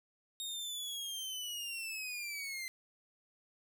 sawtooth linear sweep, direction down, 3729 to 2059 Hz, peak -36 dBFS, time 0.4-2.68 s, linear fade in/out 0 ms, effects none

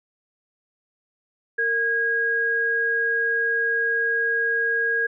sine tone pair together, 460 / 1639.3 Hz, A#4 / G#6, -23 / -23 cents, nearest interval octave + minor seventh, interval 2200 cents, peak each -28 / -20 dBFS, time 1.58-5.07 s, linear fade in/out 10 ms, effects none

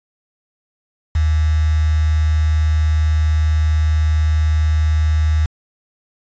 sine tone with quantisation, 77.78 Hz, D#2, in tune, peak -12 dBFS, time 1.15-5.46 s, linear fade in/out 5 ms, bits 5, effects resampled to 16000 Hz

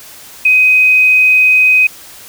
sine tone, 2513 Hz, D#7, 17 cents sharp, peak -5 dBFS, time 0.45-1.87 s, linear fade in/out 5 ms, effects white hiss -35 dBFS RMS until 2.28 s

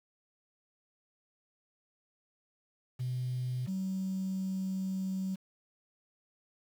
triangle tone pair in turn, 126.1 / 189.76 Hz, B2 / F#3, +36 / +44 cents, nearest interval perfect fifth, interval 708 cents, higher second, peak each -28 dBFS, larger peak neither, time 2.99-3.67 / 3.67-5.36 s, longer second, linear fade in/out 20 ms, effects tanh soft clip ceiling -29 dBFS + 9-bit

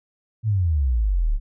sine exponential sweep, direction down, 115.4 to 33.13 Hz, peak -17 dBFS, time 0.43-1.4 s, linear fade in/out 50 ms, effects none

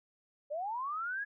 sine linear sweep, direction up, 561 to 1697 Hz, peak -34 dBFS, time 0.5-1.25 s, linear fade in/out 20 ms, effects none

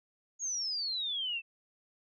sine exponential sweep, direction down, 6740 to 2627 Hz, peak -32 dBFS, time 0.39-1.42 s, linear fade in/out 50 ms, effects none

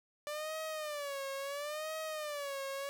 sawtooth tone with vibrato, 587 Hz, D5, 1 cent flat, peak -34 dBFS, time 0.27-2.89 s, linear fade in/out 0 ms, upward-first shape sine, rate 0.73 Hz, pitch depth 130 cents each way, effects none

